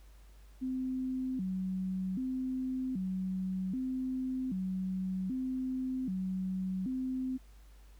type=tone with vibrato; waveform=sine; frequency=220 Hz; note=A3; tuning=in tune; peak=-32 dBFS; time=0.61-7.38 s; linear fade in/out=20 ms; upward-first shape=square; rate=0.64 Hz; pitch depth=280 cents each way; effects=added 50 Hz sine -53 dBFS peak until 7.99 s + pink hiss -66 dBFS RMS until 7.99 s